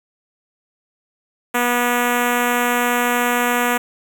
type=tone with notch filter; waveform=5% pulse; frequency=243 Hz; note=B3; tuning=28 cents flat; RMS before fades=-18 dBFS; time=1.54-3.78 s; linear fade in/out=10 ms; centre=4500 Hz; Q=0.61; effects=7-bit